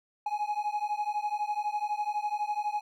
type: beating tone pair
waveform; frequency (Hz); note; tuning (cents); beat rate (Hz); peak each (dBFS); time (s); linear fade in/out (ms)
triangle; 830.6 / 842.6; G#5 / G#5; 0 / +25; 12; -30; 0.26-2.81; 5
effects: none